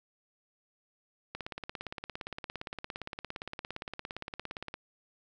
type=click train; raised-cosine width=0.3 ms; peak=-22 dBFS; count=60; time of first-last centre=1.35-4.741 s; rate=17.4 Hz; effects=none